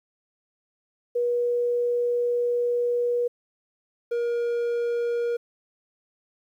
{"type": "tone pair in turn", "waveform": ["sine", "triangle"], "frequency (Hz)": [482.5, 473.9], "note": ["B4", "A#4"], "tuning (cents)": [-40, 28], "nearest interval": "unison", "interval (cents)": 32, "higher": "first", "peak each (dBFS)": -21, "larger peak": "neither", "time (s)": [[1.15, 3.28], [4.11, 5.37]], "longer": "first", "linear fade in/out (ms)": 10, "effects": ["10-bit"]}